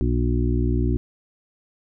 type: harmonic tone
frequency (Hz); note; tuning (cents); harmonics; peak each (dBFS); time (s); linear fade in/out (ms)
60; B1; -49; 1 / 2 / 4 / 5 / 6; -21 / -24 / -27 / -28 / -29; 0.01-0.97; 0
effects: none